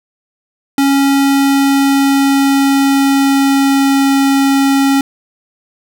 square tone with pitch glide, 276.4 to 274.2 Hz, C#4 to C#4, -5 to -19 cents, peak -9 dBFS, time 0.78-5.01 s, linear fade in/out 2 ms, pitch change -14 cents, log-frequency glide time 1.04-4.15 s, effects none

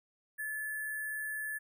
sine tone with sample-and-hold, 1728 Hz, A6, 32 cents flat, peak -35 dBFS, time 0.38-1.59 s, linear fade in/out 20 ms, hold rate 11025 Hz, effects none

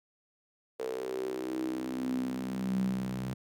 sawtooth tone with high-pass filter sweep, 64 Hz, C2, 38 cents flat, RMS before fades -34 dBFS, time 0.79-3.34 s, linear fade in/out 10 ms, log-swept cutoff 460 to 150 Hz, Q 9.4, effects none

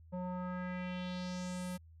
square tone with low-pass filter sweep, 181.1 Hz, F#3, 37 cents flat, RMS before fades -40 dBFS, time 0.12-1.78 s, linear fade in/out 20 ms, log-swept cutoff 710 to 12000 Hz, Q 2.5, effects added 81 Hz sine -55 dBFS peak until 2 s

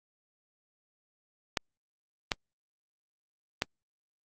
clicks, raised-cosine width 0.2 ms, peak -9 dBFS, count 3, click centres 1.572 / 2.318 / 3.621 s, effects Opus 48 kbps

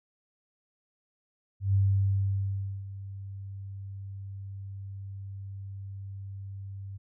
sine tone with ADSR envelope, 98 Hz, G2, in tune, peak -20 dBFS, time 1.6-6.98 s, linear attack 140 ms, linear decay 1100 ms, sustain -17 dB, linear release 17 ms, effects none

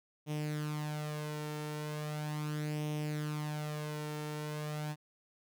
sawtooth tone with flanger, 150.9 Hz, D3, 47 cents sharp, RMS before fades -38 dBFS, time 0.26-4.96 s, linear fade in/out 50 ms, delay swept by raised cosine 0.33 to 2.23 ms, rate 0.38 Hz, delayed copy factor +0.6, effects none

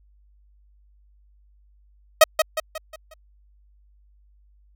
sawtooth tone with echo, 631 Hz, D#5, 24 cents sharp, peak -4 dBFS, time 2.21-2.24 s, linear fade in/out 5 ms, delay 180 ms, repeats 5, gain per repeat -7 dB, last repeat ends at 3.14 s, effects added 50 Hz sine -54 dBFS peak until 4.75 s

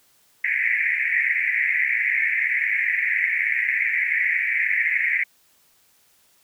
pink band-pass noise, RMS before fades -22 dBFS, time 0.44-5.24 s, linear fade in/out 5 ms, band 1800 to 2300 Hz, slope 96 dB/octave, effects white hiss -60 dBFS RMS until 6.43 s

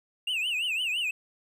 triangle tone with vibrato, 2734 Hz, F7, 37 cents flat, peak -25 dBFS, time 0.27-1.11 s, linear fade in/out 5 ms, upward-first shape triangle, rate 5.9 Hz, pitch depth 210 cents each way, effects none

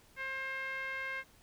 5% pulse tone with low-pass filter, 532 Hz, C5, 29 cents sharp, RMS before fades -39 dBFS, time 0.16-1.24 s, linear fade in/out 50 ms, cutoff 1900 Hz, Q 6.6, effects pink hiss -63 dBFS RMS until 1.42 s

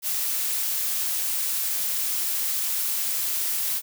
blue noise, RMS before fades -26 dBFS, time 0.02-3.82 s, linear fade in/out 50 ms, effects none

